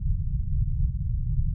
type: low-pass noise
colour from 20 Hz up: pink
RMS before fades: -25 dBFS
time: 0-1.54 s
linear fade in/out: 5 ms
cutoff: 150 Hz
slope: 48 dB/octave
effects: none